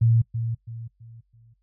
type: tone with echo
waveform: sine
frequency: 114.9 Hz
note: A#2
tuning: 25 cents flat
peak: -15 dBFS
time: 0.01-0.22 s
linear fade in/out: 10 ms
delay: 330 ms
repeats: 4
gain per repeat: -9 dB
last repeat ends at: 1.54 s
effects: noise-tail reverb RT60 0.1 s tail -21 dB re dry + added 48 Hz sine -66 dBFS peak until 1.62 s